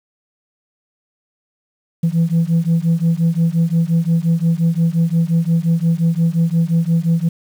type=beating tone pair; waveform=sine; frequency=163.5 / 169.2 Hz; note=E3 / E3; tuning=-14 / +45 cents; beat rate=5.7 Hz; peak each=-14 dBFS; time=2.03-7.29 s; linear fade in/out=10 ms; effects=tanh soft clip ceiling -9 dBFS + 7-bit